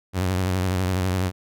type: tone with vibrato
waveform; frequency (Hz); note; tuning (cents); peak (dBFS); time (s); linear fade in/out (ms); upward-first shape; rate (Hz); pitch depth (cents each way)
sawtooth; 92.5; F#2; 0; -17; 0.13-1.32; 50; sine; 12; 67
effects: none